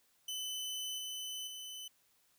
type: tone with level steps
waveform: sawtooth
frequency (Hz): 3021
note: F#7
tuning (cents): +35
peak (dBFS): -35 / -37 / -41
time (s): 0.28-1.88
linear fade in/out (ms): 5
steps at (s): 0.98 / 1.47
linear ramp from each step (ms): 5
effects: white hiss -72 dBFS RMS until 2.38 s